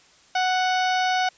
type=harmonic tone; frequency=740 Hz; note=F#5; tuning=in tune; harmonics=1 / 2 / 3 / 4 / 5 / 6 / 7 / 8; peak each=-21 / -27 / -31 / -33 / -35 / -37 / -38 / -39 dBFS; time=0.35-1.29 s; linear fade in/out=5 ms; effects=white hiss -55 dBFS RMS until 1.37 s + resampled to 16000 Hz